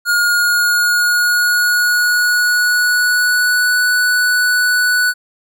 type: tone with pitch glide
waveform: square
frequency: 1430 to 1481.3 Hz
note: F6 to F#6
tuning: +41 to +2 cents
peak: -12 dBFS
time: 0.05-5.14 s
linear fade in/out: 50 ms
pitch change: +61 cents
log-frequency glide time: 0.23-3.81 s
effects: none